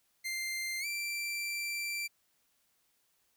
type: tone with pitch glide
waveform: sawtooth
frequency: 2093 to 2349 Hz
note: C7 to D7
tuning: 0 to 0 cents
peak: -31 dBFS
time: 0.24-2.08 s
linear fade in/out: 20 ms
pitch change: +200 cents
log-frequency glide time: 0.8-0.86 s
effects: white hiss -74 dBFS RMS until 3.36 s